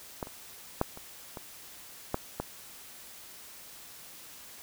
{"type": "clicks", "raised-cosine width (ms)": 1, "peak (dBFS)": [-19, -30, -11, -30, -25, -14, -17], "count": 7, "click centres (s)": [0.228, 0.271, 0.814, 0.974, 1.372, 2.144, 2.4], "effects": ["white hiss -49 dBFS RMS until 4.62 s"]}